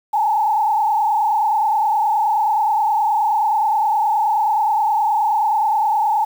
sine tone with frequency modulation, 856 Hz, A5, 48 cents flat, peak -14 dBFS, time 0.13-6.25 s, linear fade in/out 10 ms, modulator 29.5 Hz, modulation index 1.5, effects 7-bit

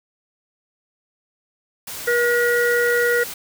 white noise, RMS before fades -32 dBFS, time 1.87-3.34 s, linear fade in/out 5 ms
harmonic tone, 479.4 Hz, A#4, 48 cents sharp, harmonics 1 / 3 / 4, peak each -18 / -21 / -22 dBFS, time 2.07-3.24 s, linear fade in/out 10 ms
effects none

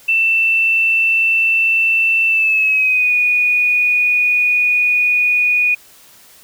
sine tone with pitch glide, 2671 to 2464 Hz, E7 to D#7, +22 to -17 cents, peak -11 dBFS, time 0.08-5.75 s, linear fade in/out 10 ms, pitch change -139 cents, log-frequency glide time 2.27-3.13 s, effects white hiss -45 dBFS RMS until 6.43 s

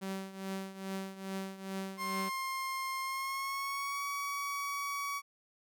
sawtooth tone with tremolo, 192.4 Hz, G3, 32 cents flat, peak -31 dBFS, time 0.01-2.3 s, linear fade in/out 20 ms, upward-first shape triangle, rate 2.4 Hz, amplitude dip 80%
30% pulse tone with pitch glide, 1061 to 1130.6 Hz, C6 to C#6, +24 to +34 cents, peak -32 dBFS, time 1.97-5.22 s, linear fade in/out 50 ms, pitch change +110 cents, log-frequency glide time 3.02-4.05 s
effects none

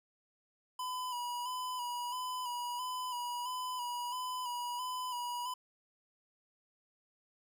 square tone with vibrato, 987.8 Hz, B5, in tune, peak -37 dBFS, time 0.79-5.54 s, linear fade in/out 5 ms, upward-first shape square, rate 1.5 Hz, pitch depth 34 cents each way, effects none

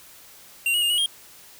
square tone with pitch steps, 2763 / 2899 / 2821 / 2915 / 3229 Hz, F7 / F#7 / F7 / F#7 / G#7, -19 / -36 / +17 / -26 / -49 cents, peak -20 dBFS, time 0.66-1.06 s, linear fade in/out 2 ms, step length 80 ms, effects white hiss -48 dBFS RMS until 1.59 s

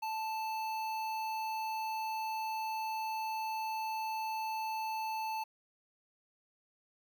square tone with notch filter, 880 Hz, A5, in tune, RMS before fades -37 dBFS, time 0.02-5.44 s, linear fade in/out 10 ms, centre 8200 Hz, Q 0.95, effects 11-bit

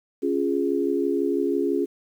sine chord, Db major, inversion none, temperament equal, 277.2 / 349.2 / 415.3 Hz, Db4 / F4 / Ab4, 0 / 0 / 0 cents, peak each -25 dBFS, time 0.22-1.86 s, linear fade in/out 20 ms, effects 9-bit

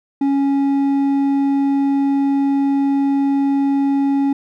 sine tone with hard clipping, 277.2 Hz, C#4, in tune, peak -15 dBFS, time 0.21-4.33 s, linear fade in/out 5 ms, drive 5 dB, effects none

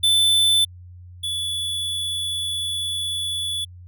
square tone pair in turn, 3520 / 3434 Hz, A7 / A7, 0 / -43 cents, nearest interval unison, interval 43 cents, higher first, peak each -15 / -24 dBFS, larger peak first, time 0.03-0.65 / 1.23-3.65 s, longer second, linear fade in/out 10 ms, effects added 89 Hz sine -39 dBFS peak until 3.87 s

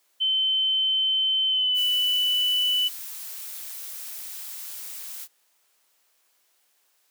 sine tone with pitch glide, 3075 to 2981 Hz, G7 to F#7, -34 to +12 cents, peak -20 dBFS, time 0.2-2.89 s, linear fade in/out 20 ms, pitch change -54 cents, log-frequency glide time 1.48-1.8 s
blue noise, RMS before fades -37 dBFS, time 1.74-5.28 s, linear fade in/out 50 ms
effects white hiss -67 dBFS RMS until 7.1 s + high-pass 400 Hz 12 dB/octave

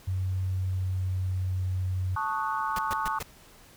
sine tone with pitch glide, 93.5 to 92.59 Hz, F#2 to F#2, +19 to +2 cents, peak -26 dBFS, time 0.07-2.16 s, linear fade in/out 10 ms, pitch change -17 cents, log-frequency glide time 0.33-1.63 s
sine chord, D# half-diminished seventh, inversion second, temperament equal, 880 / 1108.7 / 1244.5 / 1480 Hz, A5 / C#6 / D#6 / F#6, 0 / 0 / 0 / 0 cents, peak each -31 / -31 / -34 / -36 dBFS, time 2.16-3.19 s, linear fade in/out 5 ms
pink noise bursts, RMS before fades -34 dBFS, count 4, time 2.76-3.228 s, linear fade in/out 2 ms, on 27 ms, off 120 ms
effects pink hiss -54 dBFS RMS until 3.76 s

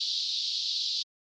white band-pass noise, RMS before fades -31 dBFS, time 0-1.03 s, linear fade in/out 10 ms, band 3600 to 4800 Hz, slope 48 dB/octave, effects Opus 48 kbps

